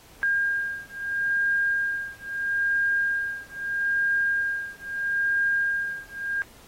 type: beating tone pair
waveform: sine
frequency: 1611 / 1611.77 Hz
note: G6 / G6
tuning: +47 / +48 cents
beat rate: 0.77 Hz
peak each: -26 dBFS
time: 0.23-6.42 s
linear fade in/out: 0 ms
effects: pink hiss -52 dBFS RMS until 6.67 s + AAC 48 kbps